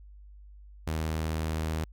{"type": "tone with vibrato", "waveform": "sawtooth", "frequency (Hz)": 79.2, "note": "D#2", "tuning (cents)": 31, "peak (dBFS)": -25, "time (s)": [0.87, 1.84], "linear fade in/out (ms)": 0, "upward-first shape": "sine", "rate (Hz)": 16, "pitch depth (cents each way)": 12, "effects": ["added 50 Hz sine -47 dBFS peak until 1.92 s"]}